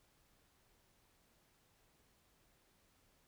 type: silence
effects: pink hiss -73 dBFS RMS until 3.27 s